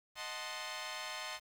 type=chord; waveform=10% pulse; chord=D# diminished seventh; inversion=none; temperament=equal; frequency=622.3 / 740 / 880 / 1046.5 Hz; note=D#5 / F#5 / A5 / C6; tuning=0 / 0 / 0 / 0 cents; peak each=-38 / -40 / -39 / -36 dBFS; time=0.15-1.4 s; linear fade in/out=50 ms; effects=low-pass 10000 Hz 12 dB/octave + 10-bit